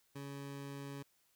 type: tone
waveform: 20% pulse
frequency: 140 Hz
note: C#3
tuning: 18 cents sharp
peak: -39 dBFS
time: 0.15-1.03 s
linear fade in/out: 10 ms
effects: white hiss -74 dBFS RMS until 1.35 s